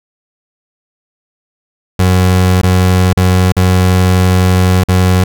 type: tone with dropouts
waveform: 30% pulse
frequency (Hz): 91.9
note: F#2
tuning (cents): -11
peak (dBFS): -4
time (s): 1.99-5.24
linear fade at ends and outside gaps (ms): 5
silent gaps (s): 2.615-2.632 / 3.132-3.17 / 3.522-3.566 / 4.838-4.885
effects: none